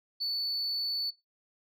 sine tone, 4471 Hz, C#8, 14 cents sharp, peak -27 dBFS, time 0.2-1.11 s, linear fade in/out 20 ms, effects noise-tail reverb RT60 0.2 s tail -20 dB re dry + tanh soft clip ceiling -28 dBFS

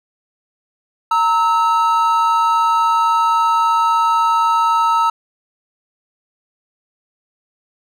triangle tone pair together, 923 / 1299.3 Hz, A#5 / E6, -17 / -25 cents, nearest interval tritone, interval 592 cents, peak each -13 dBFS, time 1.11-5.1 s, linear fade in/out 5 ms, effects none

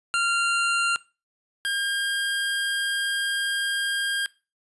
25% pulse tone pair in turn, 1387 / 1609.5 Hz, F6 / G6, -12 / +45 cents, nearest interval minor third, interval 257 cents, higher second, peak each -17 / -20 dBFS, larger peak first, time 0.14-0.96 / 1.65-4.26 s, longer second, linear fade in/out 0 ms, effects noise-tail reverb RT60 0.3 s tail -21 dB re dry + resampled to 24000 Hz

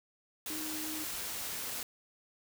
sine tone in noise, 311.1 Hz, D#4, in tune, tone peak -41 dBFS, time 0.5-1.04 s, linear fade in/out 2 ms, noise white, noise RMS -39 dBFS, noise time 0.46-1.83 s, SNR -5 dB, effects none

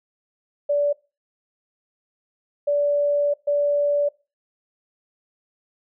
sine tone bursts at uneven times, 579 Hz, D5, 25 cents flat, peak -17 dBFS, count 3, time 0.69-0.93 / 2.67-3.34 / 3.47-4.09 s, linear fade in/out 10 ms, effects noise-tail reverb RT60 0.3 s tail -22 dB re dry

